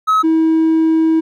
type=tone pair in turn; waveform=triangle; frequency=1282 / 321.6 Hz; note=E6 / E4; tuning=-49 / -43 cents; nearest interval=2 octaves; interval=2394 cents; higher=first; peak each=-7 dBFS; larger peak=neither; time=0.07-0.23 / 0.23-1.21 s; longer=second; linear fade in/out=20 ms; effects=tanh soft clip ceiling -4 dBFS